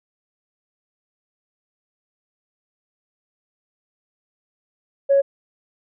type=tone; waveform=sine; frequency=554.4 Hz; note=C#5; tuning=in tune; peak=-11 dBFS; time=5.09-5.22 s; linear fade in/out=20 ms; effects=tanh soft clip ceiling -8 dBFS